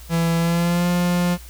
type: tone with pitch glide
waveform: 45% pulse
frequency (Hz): 166.9 to 176.21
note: E3 to F3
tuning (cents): +22 to +16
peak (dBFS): -17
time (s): 0.09-1.38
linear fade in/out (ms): 50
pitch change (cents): +94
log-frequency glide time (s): 0.38-0.89
effects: added 60 Hz sine -38 dBFS peak until 1.49 s + white hiss -45 dBFS RMS until 1.49 s